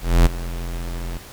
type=tone with ADSR envelope; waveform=square; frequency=42.76 Hz; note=F1; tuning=36 cents flat; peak=-9 dBFS; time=0.01-1.18 s; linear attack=250 ms; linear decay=13 ms; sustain=-17 dB; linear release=10 ms; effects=pink hiss -41 dBFS RMS until 1.32 s